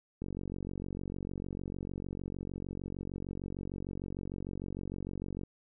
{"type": "click train", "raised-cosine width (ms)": 3, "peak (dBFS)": -26, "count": 244, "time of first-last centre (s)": [0.22, 5.435], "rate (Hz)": 46.6, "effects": []}